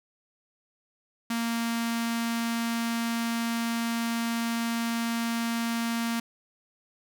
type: tone with notch filter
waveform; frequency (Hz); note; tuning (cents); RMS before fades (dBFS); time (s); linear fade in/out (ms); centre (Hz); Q
sawtooth; 231.6; A#3; -11; -29; 1.3-6.2; 5; 490; 0.76
effects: none